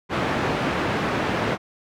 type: band-pass noise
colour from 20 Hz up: pink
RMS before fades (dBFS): -24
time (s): 0.09-1.58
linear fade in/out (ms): 50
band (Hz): 130 to 2200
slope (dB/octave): 12
effects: none

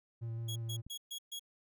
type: tone with vibrato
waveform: triangle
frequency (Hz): 114.8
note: A#2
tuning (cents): -26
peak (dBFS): -35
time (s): 0.21-0.82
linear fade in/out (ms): 20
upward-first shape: square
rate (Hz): 6.1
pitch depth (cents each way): 13
type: tone bursts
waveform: sawtooth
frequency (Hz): 3322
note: G#7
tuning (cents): 0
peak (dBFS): -37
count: 5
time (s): 0.48-1.395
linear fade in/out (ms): 10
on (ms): 79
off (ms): 130
type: click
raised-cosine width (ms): 5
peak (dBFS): -37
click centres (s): 0.866
effects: none

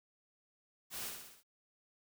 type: noise with echo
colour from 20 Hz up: white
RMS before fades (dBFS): -43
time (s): 0.9-1.12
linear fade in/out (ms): 50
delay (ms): 63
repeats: 5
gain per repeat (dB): -4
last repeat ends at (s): 1.435
effects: none

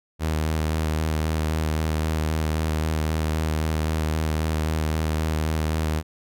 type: tone with vibrato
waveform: sawtooth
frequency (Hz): 78.4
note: D#2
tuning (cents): +14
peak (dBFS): -18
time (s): 0.19-6.03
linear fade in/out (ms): 50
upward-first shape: square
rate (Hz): 3.8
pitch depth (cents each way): 15
effects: none

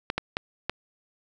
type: clicks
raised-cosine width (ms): 0.3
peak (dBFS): -10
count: 4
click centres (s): 0.101 / 0.18 / 0.369 / 0.696
effects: none

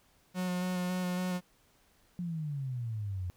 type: tone with vibrato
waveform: 45% pulse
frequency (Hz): 181.3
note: F#3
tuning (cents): -35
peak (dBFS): -31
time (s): 0.34-1.41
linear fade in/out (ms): 50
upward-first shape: square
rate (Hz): 3.6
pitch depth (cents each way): 14
type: exponential sweep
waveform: sine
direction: down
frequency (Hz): 180 to 87.31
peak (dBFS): -33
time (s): 2.19-3.3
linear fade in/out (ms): 0
effects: pink hiss -67 dBFS RMS until 3.36 s

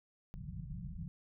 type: low-pass noise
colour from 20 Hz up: white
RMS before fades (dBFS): -44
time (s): 0.34-1.08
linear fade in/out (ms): 0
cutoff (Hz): 190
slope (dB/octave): 96
effects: none

